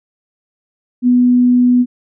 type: tone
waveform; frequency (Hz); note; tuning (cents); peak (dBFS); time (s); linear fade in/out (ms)
sine; 246.9; B3; 0; -7; 1.02-1.86; 50
effects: none